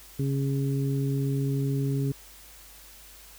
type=harmonic tone; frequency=137.5 Hz; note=C#3; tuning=14 cents flat; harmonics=1 / 2 / 3; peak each=-25 / -31 / -35 dBFS; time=0.19-2.12 s; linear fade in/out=5 ms; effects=added 50 Hz sine -54 dBFS peak until 3.38 s + white hiss -50 dBFS RMS until 3.38 s